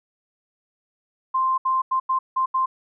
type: tone bursts at uneven times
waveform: sine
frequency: 1046.5 Hz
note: C6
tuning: in tune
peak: -18 dBFS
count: 6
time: 1.34-1.58 / 1.65-1.82 / 1.91-2 / 2.09-2.19 / 2.36-2.46 / 2.54-2.66 s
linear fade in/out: 10 ms
effects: none